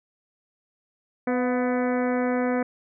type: harmonic tone with a mistuned harmonic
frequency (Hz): 250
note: B3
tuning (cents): +21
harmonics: 1 / 2 / 3 / 4 / 5 / 6 / 7 / 8 / 9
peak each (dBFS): -24 / -26 / -32 / -37 / -38 / -37 / -39 / -40 / -41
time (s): 1.27-2.63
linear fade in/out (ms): 5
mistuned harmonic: 3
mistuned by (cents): -49
effects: none